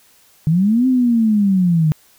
sine linear two-way sweep, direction up then down, 150 to 261.9 to 150 Hz, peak -11 dBFS, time 0.47-1.92 s, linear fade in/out 0 ms, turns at 0.87 s, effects white hiss -52 dBFS RMS until 2.18 s

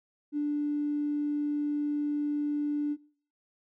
triangle tone with tanh clipping, 293.7 Hz, D4, in tune, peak -26 dBFS, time 0.32-2.97 s, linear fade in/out 50 ms, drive 2 dB, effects noise-tail reverb RT60 0.5 s tail -22 dB re dry

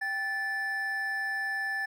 triangle tone pair together, 784 / 1749.4 Hz, G5 / A6, 0 / -10 cents, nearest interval octave + major second, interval 1390 cents, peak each -37 / -28 dBFS, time 0.01-1.86 s, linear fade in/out 10 ms, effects none

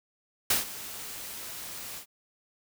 white noise with ADSR envelope, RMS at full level -23 dBFS, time 0.5-2.06 s, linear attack 4 ms, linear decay 140 ms, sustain -17 dB, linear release 88 ms, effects none

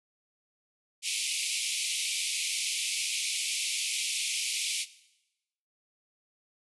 pink band-pass noise, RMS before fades -32 dBFS, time 1.02-4.86 s, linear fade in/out 50 ms, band 2200 to 11000 Hz, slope 96 dB/octave, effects noise-tail reverb RT60 0.9 s tail -17 dB re dry

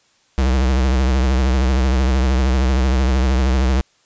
square tone with vibrato, 64.8 Hz, C2, 16 cents flat, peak -14 dBFS, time 0.38-3.81 s, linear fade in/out 0 ms, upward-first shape triangle, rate 13 Hz, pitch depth 110 cents each way, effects white hiss -58 dBFS RMS until 4.05 s + resampled to 16000 Hz

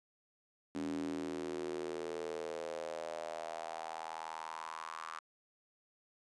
square tone with high-pass filter sweep, 40.24 Hz, E1, 41 cents flat, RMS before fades -42 dBFS, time 0.75-5.19 s, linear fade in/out 0 ms, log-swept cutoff 260 to 1200 Hz, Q 5.1, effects resampled to 22050 Hz

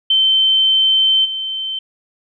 sine tone with level steps, 3094 Hz, G7, 23 cents flat, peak -10 / -20 dBFS, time 0.1-1.79 s, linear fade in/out 5 ms, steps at 1.24 s, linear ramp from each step 20 ms, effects none

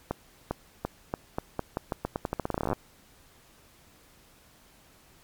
accelerating click train, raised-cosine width 1 ms, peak -14 dBFS, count 26, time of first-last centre 0.11-2.731 s, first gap 400 ms, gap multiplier 0.85, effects pink hiss -58 dBFS RMS until 5.23 s + MP3 96 kbps

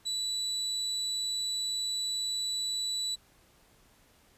35% pulse tone, 3951 Hz, B7, in tune, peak -28 dBFS, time 0.05-3.16 s, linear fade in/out 20 ms, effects pink hiss -63 dBFS RMS until 4.37 s + resampled to 32000 Hz

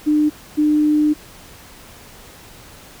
sine tone pair in turn, 301.2 / 301.2 Hz, D4 / D4, +44 / +44 cents, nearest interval unison, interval 0 cents, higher neither, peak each -12 dBFS, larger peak neither, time 0.06-0.3 / 0.57-1.14 s, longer second, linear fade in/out 20 ms, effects pink hiss -42 dBFS RMS until 3 s

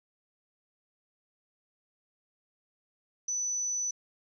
sine tone, 5980 Hz, F#8, 17 cents sharp, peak -29 dBFS, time 3.28-3.91 s, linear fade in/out 5 ms, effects none

